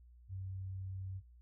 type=tone; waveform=sine; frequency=95 Hz; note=F#2; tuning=46 cents sharp; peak=-40 dBFS; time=0.28-1.22 s; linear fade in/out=50 ms; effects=added 60 Hz sine -57 dBFS peak until 1.41 s